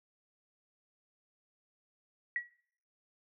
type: tone with exponential decay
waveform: sine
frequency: 1925 Hz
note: B6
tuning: 45 cents flat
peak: -28 dBFS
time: 2.36-2.51 s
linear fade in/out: 1 ms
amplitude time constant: 31 ms
effects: noise-tail reverb RT60 0.6 s tail -21 dB re dry